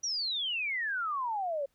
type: exponential sweep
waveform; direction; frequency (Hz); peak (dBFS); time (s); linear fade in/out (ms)
sine; down; 5920 to 540; -30; 0.03-1.66; 10
effects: pink hiss -75 dBFS RMS until 1.74 s